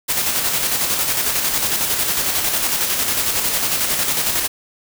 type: noise with tremolo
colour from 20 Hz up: white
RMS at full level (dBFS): -18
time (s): 0.08-4.48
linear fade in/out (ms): 20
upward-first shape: square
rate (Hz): 11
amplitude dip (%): 35
effects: none